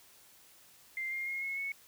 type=tone with pitch steps; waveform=sine; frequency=2093 / 2121 / 2149 / 2178 / 2207 Hz; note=C7 / C7 / C7 / C#7 / C#7; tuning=0 / +23 / +46 / -31 / -8 cents; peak=-34 dBFS; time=0.97-1.72 s; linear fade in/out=2 ms; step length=150 ms; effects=white hiss -60 dBFS RMS until 1.87 s